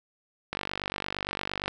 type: click train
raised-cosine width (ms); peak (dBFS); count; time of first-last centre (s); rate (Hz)
0.3; -14; 57; 0.53-1.68; 48.7
effects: none